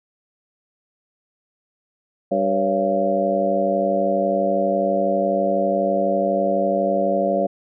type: harmonic tone with a mistuned harmonic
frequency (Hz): 98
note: G2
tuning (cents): 0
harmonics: 2 / 3 / 4 / 5 / 6 / 7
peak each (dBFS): -25 / -28 / -28 / -28 / -20 / -23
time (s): 2.31-7.47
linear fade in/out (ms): 10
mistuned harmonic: 6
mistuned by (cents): -78
effects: none